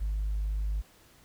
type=tone; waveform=sine; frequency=51.5 Hz; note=G#1; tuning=14 cents flat; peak=-26 dBFS; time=0-0.82 s; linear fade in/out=20 ms; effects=tanh soft clip ceiling -25 dBFS + pink hiss -59 dBFS RMS until 1.24 s